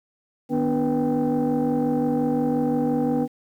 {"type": "tone cluster", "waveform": "sine", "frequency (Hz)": [153.4, 246.1, 291.8, 487.4, 784], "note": ["D#3", "B3", "D4", "B4", "G5"], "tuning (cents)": [-24, -6, -11, -23, 0], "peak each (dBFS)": [-30, -21, -24, -25, -30], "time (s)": [0.49, 3.28], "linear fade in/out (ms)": 50, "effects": ["tanh soft clip ceiling -15 dBFS", "9-bit"]}